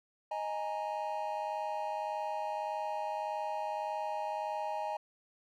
triangle chord, D# suspended fourth, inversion none, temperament equal, 622.3 / 830.6 / 932.3 Hz, D#5 / G#5 / A#5, 0 / 0 / 0 cents, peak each -37 / -35 / -38 dBFS, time 0.31-4.97 s, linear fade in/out 5 ms, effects none

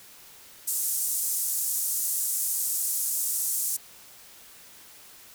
pink band-pass noise, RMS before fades -28 dBFS, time 0.67-3.77 s, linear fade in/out 10 ms, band 7500 to 16000 Hz, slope 24 dB/octave, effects white hiss -50 dBFS RMS until 5.34 s

